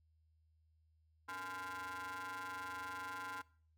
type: ring-modulated tone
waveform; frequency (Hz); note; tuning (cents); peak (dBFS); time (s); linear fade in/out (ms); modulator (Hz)
30% pulse; 184.3; F#3; -7; -38; 1.28-3.42; 10; 1210
effects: noise-tail reverb RT60 0.5 s tail -22 dB re dry + added 79 Hz sine -70 dBFS peak until 3.77 s